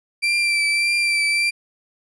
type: tone with vibrato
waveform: 35% pulse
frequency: 2349 Hz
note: D7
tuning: in tune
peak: -15 dBFS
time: 0.22-1.51 s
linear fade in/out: 20 ms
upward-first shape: triangle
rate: 1.7 Hz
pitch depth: 28 cents each way
effects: resampled to 22050 Hz